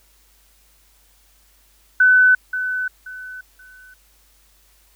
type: tone with echo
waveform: sine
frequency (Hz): 1506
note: F#6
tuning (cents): +30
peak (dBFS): -9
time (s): 2-2.35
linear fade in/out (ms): 5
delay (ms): 530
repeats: 3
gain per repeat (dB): -11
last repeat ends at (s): 3.94
effects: added 50 Hz sine -57 dBFS peak until 4.95 s + white hiss -57 dBFS RMS until 4.95 s